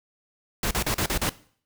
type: noise bursts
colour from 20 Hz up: pink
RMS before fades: -25 dBFS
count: 6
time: 0.63-1.294 s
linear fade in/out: 2 ms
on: 79 ms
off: 38 ms
effects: noise-tail reverb RT60 0.5 s tail -18 dB re dry